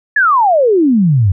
sine exponential sweep, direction down, 1760 to 88.8 Hz, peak -7 dBFS, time 0.16-1.32 s, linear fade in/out 5 ms, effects none

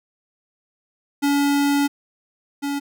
square tone pair in turn, 284.3 / 283.2 Hz, C#4 / C#4, +44 / +37 cents, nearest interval unison, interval 7 cents, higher first, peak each -17 / -23 dBFS, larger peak first, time 1.22-1.88 / 2.62-2.8 s, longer first, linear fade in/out 20 ms, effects none

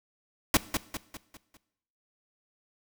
pink noise with echo, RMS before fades -21 dBFS, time 0.54-0.57 s, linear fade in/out 2 ms, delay 200 ms, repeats 5, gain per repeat -7 dB, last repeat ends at 1.57 s, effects noise-tail reverb RT60 0.8 s tail -18 dB re dry

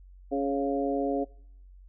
harmonic tone with a mistuned harmonic, 139.6 Hz, C#3, 13 cents sharp, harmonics 2 / 3 / 4 / 5, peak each -29 / -31 / -32 / -33 dBFS, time 0.31-1.25 s, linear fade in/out 20 ms, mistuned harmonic 4, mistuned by -23 cents, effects noise-tail reverb RT60 0.7 s tail -24 dB re dry + added 46 Hz sine -48 dBFS peak until 1.88 s

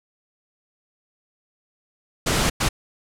pink noise bursts at uneven times, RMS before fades -20 dBFS, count 2, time 2.26-2.5 / 2.6-2.69 s, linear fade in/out 10 ms, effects low-pass 10000 Hz 12 dB/octave

